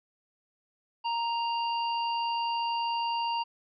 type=harmonic tone; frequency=932.3 Hz; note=A#5; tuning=in tune; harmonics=1 / 3 / 5; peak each=-28 / -36 / -41 dBFS; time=1.04-3.44 s; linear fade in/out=20 ms; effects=none